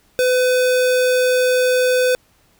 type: tone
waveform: square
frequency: 504 Hz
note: B4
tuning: 35 cents sharp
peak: -14 dBFS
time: 0.19-2.15 s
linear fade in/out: 0 ms
effects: pink hiss -57 dBFS RMS until 2.59 s